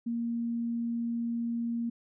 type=tone; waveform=sine; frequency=233.8 Hz; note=A#3; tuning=5 cents sharp; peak=-29 dBFS; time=0.06-1.9 s; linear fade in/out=10 ms; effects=none